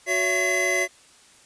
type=tone cluster; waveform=square; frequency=367 / 563 / 668 / 2037 Hz; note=F#4 / C#5 / E5 / C7; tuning=-14 / +27 / +23 / -47 cents; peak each=-29 / -30 / -30 / -23 dBFS; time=0.06-0.88 s; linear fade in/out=50 ms; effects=white hiss -53 dBFS RMS until 1.45 s + resampled to 22050 Hz